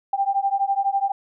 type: beating tone pair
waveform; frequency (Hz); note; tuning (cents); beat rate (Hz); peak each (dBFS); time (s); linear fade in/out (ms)
sine; 784 / 796; G5 / G5; 0 / +26; 12; -22 / -22; 0.13-1.12; 5
effects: none